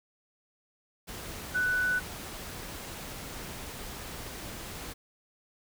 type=tone in noise; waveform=sine; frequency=1488 Hz; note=F#6; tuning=9 cents sharp; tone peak=-25 dBFS; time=1.54-2 s; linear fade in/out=20 ms; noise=pink; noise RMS=-41 dBFS; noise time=1.07-4.94 s; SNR=+13 dB; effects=none